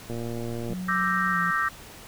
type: click train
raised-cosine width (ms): 2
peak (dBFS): -21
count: 75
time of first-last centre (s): 0.1-0.732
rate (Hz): 117
type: tone with pitch glide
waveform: sine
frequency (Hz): 183.6 to 174.9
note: F#3 to F3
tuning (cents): -13 to +3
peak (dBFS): -30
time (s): 0.69-1.51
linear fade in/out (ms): 10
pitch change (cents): -84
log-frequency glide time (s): 1.31-1.38
type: chord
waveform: sine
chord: E half-diminished seventh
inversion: third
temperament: equal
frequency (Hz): 1174.7 / 1318.5 / 1568 / 1864.7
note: D6 / E6 / G6 / Bb6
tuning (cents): 0 / 0 / 0 / 0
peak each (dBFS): -28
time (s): 0.88-1.69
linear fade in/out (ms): 10
effects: pink hiss -45 dBFS RMS until 2.07 s